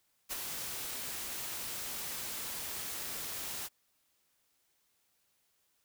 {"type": "noise with ADSR envelope", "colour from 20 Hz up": "white", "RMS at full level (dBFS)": -36, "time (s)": [0.29, 3.69], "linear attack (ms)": 31, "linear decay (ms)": 22, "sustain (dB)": -4, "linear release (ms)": 36, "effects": ["white hiss -75 dBFS RMS until 5.84 s"]}